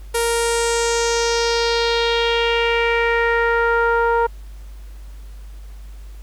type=tone with low-pass filter sweep; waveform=sawtooth; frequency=466.2 Hz; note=A#4; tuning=in tune; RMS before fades=-18 dBFS; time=0.14-4.27 s; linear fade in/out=10 ms; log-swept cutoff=11000 to 1100 Hz; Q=3; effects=added 50 Hz sine -33 dBFS peak until 6.22 s + pink hiss -52 dBFS RMS until 6.22 s